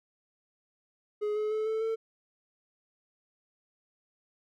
triangle tone with pitch steps, 419.6 / 426.4 / 433.4 / 440.5 / 447.6 Hz, G#4 / G#4 / A4 / A4 / A4, +18 / +46 / -26 / +2 / +30 cents, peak -26 dBFS, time 1.21-1.96 s, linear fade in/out 20 ms, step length 150 ms, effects none

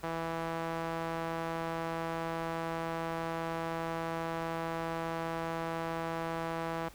sawtooth tone with band-pass filter, 164.81 Hz, E3, in tune, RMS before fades -36 dBFS, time 0.03-6.89 s, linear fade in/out 10 ms, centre 910 Hz, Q 0.93, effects added 50 Hz sine -57 dBFS peak until 6.94 s + pink hiss -56 dBFS RMS until 6.94 s

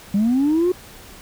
sine linear sweep, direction up, 192.9 to 370 Hz, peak -13 dBFS, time 0.14-0.72 s, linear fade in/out 5 ms, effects tanh soft clip ceiling -12 dBFS + pink hiss -42 dBFS RMS until 1.21 s

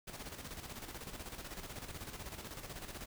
pink noise with tremolo, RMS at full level -45 dBFS, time 0.07-3.06 s, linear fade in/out 10 ms, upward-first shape square, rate 16 Hz, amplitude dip 55%, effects none

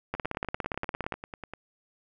two click trains, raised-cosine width 0.5 ms, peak -23 / -15 dBFS, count 15 / 18, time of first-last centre 0.15-1.536 / 0.14-1.123 s, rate 10.1 / 17.3 Hz, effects none

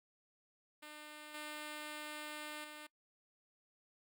5% pulse tone with level steps, 301.4 Hz, D4, 45 cents sharp, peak -39 / -33 / -38 dBFS, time 0.82-2.87 s, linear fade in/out 10 ms, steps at 1.34 / 2.64 s, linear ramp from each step 5 ms, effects noise-tail reverb RT60 0.1 s tail -22 dB re dry

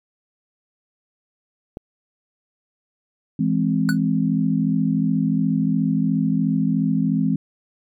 click, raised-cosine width 2 ms, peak -17 dBFS, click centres 1.771 s
sine chord, E augmented, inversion none, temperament equal, 164.81 / 207.7 / 261.6 Hz, E3 / G#3 / B#3, 0 / 0 / 0 cents, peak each -21 dBFS, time 3.39-7.36 s, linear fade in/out 5 ms
square tone with exponential decay, 1480 Hz, F#6, in tune, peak -18 dBFS, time 3.89-3.98 s, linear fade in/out 0 ms, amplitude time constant 18 ms
effects MP3 64 kbps

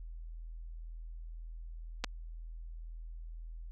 clicks, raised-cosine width 0.2 ms, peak -17 dBFS, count 2, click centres 2.04 / 2.044 s, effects added 41 Hz sine -42 dBFS peak until 3.71 s

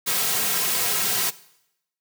white noise with comb filter, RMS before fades -23 dBFS, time 0.06-1.31 s, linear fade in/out 20 ms, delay 3.4 ms, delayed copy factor -0.6, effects noise-tail reverb RT60 0.8 s tail -19 dB re dry + high-pass 150 Hz 12 dB/octave

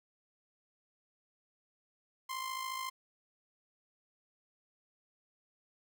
sawtooth tone with amplitude modulation, 1046.5 Hz, C6, in tune, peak -31 dBFS, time 2.29-2.9 s, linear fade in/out 10 ms, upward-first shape sine, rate 54.1 Hz, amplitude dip 55%, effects none

